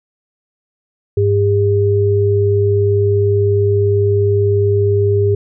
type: tone pair together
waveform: sine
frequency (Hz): 100.95 / 403.8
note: G#2 / G#4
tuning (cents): -49 / -49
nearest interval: 2 octaves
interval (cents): 2400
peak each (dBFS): -13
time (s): 1.17-5.35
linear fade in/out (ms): 5
effects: none